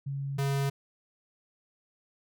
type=tone pair in turn; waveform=sine / square; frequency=138.59 / 138.59 Hz; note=C#3 / C#3; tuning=0 / 0 cents; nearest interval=unison; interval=0 cents; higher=neither; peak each=-31 / -27 dBFS; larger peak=second; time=0.06-0.38 / 0.38-0.7 s; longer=neither; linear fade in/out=10 ms; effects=none